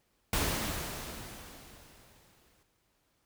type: noise with exponential decay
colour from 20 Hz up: pink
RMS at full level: -29 dBFS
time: 0.33-2.63 s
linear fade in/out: 2 ms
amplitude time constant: 500 ms
effects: pink hiss -74 dBFS RMS until 3.25 s